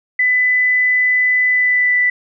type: tone with pitch glide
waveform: sine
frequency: 2000 to 1981.6 Hz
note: B6 to B6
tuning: +21 to +5 cents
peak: -11 dBFS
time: 0.19-2.1 s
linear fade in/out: 5 ms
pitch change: -16 cents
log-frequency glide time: 1.5-1.98 s
effects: none